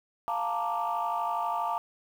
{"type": "chord", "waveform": "sine", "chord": "Bb major seventh", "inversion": "second", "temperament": "equal", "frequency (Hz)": [698.5, 880, 932.3, 1174.7], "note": ["F5", "A5", "Bb5", "D6"], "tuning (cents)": [0, 0, 0, 0], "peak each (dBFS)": -32, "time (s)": [0.28, 1.78], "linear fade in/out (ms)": 0, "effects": ["tanh soft clip ceiling -21 dBFS", "9-bit"]}